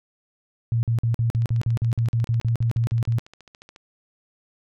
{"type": "tone bursts", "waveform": "sine", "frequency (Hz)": 115.9, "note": "A#2", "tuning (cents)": -10, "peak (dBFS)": -18, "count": 16, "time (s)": [0.72, 3.185], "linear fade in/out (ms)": 0, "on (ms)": 110, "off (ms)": 47}
{"type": "click train", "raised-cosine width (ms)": 0.2, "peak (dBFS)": -28, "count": 35, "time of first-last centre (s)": [1.35, 3.761], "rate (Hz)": 14.1}
{"effects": []}